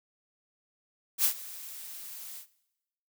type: noise with ADSR envelope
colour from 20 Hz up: blue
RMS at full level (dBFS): -23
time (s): 1.18-2.47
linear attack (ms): 63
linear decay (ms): 88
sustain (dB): -20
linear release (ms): 100
effects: noise-tail reverb RT60 0.9 s tail -19 dB re dry